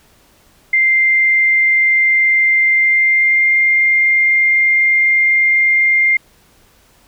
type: tone with pitch glide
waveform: sine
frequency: 2093 to 2108 Hz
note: C7 to C7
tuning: 0 to +12 cents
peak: -9 dBFS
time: 0.73-6.17 s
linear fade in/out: 5 ms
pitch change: +12 cents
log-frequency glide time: 2.72-3.51 s
effects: pink hiss -51 dBFS RMS until 7.07 s